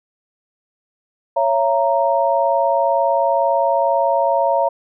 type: chord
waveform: sine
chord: A# diminished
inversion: first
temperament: equal with one note detuned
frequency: 554.4 / 674.3 / 932.3 Hz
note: C#5 / E5 / A#5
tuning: 0 / +39 / 0 cents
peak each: -18 dBFS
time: 1.36-4.69 s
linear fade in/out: 10 ms
effects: none